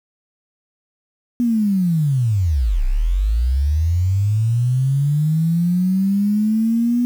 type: linear two-way sweep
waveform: sine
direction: down then up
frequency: 245 to 30.09 to 245 Hz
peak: -14 dBFS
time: 1.4-7.05 s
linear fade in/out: 0 ms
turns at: 2.84 s
effects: 7-bit